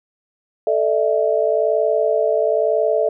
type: chord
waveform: sine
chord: A suspended fourth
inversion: none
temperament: equal with one note detuned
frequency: 440 / 598.3 / 659.3 Hz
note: A4 / D5 / E5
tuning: 0 / +32 / 0 cents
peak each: -19 dBFS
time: 0.67-3.09 s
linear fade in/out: 2 ms
effects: none